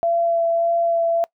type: tone with vibrato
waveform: sine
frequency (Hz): 675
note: E5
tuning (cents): +41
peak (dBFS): -16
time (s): 0.03-1.24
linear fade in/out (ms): 0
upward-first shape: sine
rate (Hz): 1.7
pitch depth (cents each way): 12
effects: noise-tail reverb RT60 0.1 s tail -23 dB re dry